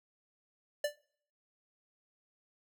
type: tone with exponential decay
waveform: square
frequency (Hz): 587.3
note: D5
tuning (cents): 0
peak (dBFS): -27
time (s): 0.84-0.96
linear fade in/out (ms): 5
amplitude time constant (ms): 26
effects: noise-tail reverb RT60 0.6 s tail -24 dB re dry